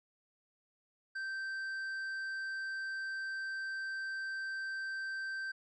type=tone with tanh clipping; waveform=triangle; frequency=1560 Hz; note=G6; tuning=9 cents flat; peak=-38 dBFS; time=1.15-5.52 s; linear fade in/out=10 ms; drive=10 dB; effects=none